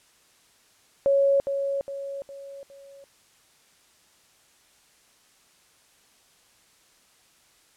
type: tone with echo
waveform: sine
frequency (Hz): 554.4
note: C#5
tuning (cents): 0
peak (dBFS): -17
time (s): 1.06-1.4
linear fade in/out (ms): 0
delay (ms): 410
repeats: 4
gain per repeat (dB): -7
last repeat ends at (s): 3.04
effects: white hiss -60 dBFS RMS until 7.76 s + low-pass 10000 Hz 12 dB/octave